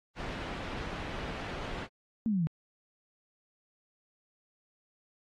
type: noise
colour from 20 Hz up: pink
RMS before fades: -38 dBFS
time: 0.15-1.88 s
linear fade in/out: 50 ms
type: exponential sweep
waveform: sine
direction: down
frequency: 233.1 to 152.3 Hz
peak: -26 dBFS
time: 2.26-2.47 s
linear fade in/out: 0 ms
effects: low-pass 3000 Hz 12 dB/octave + AAC 32 kbps